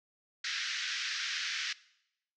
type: band-pass noise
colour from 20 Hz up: pink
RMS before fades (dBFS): -36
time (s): 0.44-1.73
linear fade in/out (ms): 5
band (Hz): 1500 to 6000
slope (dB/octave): 48
effects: noise-tail reverb RT60 0.8 s tail -20 dB re dry